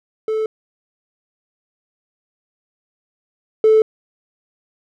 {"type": "tone pair in turn", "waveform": "triangle", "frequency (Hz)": [436.9, 436.9], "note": ["A4", "A4"], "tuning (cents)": [-12, -12], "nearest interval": "unison", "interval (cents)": 0, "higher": "neither", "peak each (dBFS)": [-15, -5], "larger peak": "second", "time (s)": [[0.28, 0.46], [3.64, 3.82]], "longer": "neither", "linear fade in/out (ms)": 2, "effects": ["tanh soft clip ceiling -5 dBFS"]}